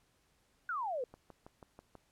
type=exponential sweep; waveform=sine; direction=down; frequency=1512 to 472.2 Hz; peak=-34 dBFS; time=0.69-1.04 s; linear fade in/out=2 ms
type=click train; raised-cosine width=1 ms; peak=-37 dBFS; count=6; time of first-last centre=1.14-1.953 s; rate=6.15 Hz
effects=pink hiss -73 dBFS RMS until 2.11 s + low-pass 12000 Hz 12 dB/octave